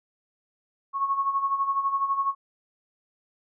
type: tone with tremolo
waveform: sine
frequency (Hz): 1100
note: C#6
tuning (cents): -14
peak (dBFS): -20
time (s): 0.93-2.35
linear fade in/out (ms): 50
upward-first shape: sine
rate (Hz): 12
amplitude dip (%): 65
effects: none